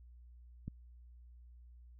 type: click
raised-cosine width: 5 ms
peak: -28 dBFS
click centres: 0.68 s
effects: added 60 Hz sine -54 dBFS peak until 1.99 s